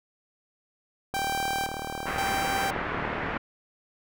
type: tone with tremolo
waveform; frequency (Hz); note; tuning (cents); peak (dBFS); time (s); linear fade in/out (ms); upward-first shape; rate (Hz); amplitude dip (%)
sawtooth; 784; G5; 0; -23; 1.14-2.71; 5; square; 0.96; 60
type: click train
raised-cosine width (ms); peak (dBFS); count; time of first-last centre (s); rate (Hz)
1; -20; 86; 1.14-3.365; 38.2
type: low-pass noise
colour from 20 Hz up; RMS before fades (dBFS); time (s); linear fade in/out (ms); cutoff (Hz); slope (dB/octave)
white; -32; 2.06-3.38; 10; 2000; 24
effects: none